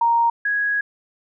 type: tone pair in turn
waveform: sine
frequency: 932.3 / 1661.2 Hz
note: A#5 / G#6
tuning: 0 / 0 cents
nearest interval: minor seventh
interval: 1000 cents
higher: second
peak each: -14 / -18 dBFS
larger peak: first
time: 0.01-0.3 / 0.45-0.81 s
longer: second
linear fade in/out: 5 ms
effects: none